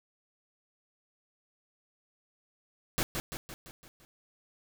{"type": "noise with echo", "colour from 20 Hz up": "pink", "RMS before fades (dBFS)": -29, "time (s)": [2.98, 3.03], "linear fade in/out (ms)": 0, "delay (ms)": 170, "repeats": 6, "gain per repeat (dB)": -5, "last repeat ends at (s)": 4.05, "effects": []}